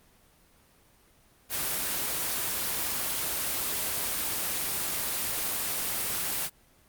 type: noise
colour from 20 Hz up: white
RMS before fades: -30 dBFS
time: 1.49-6.5 s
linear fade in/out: 50 ms
effects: pink hiss -61 dBFS RMS until 6.88 s + Opus 24 kbps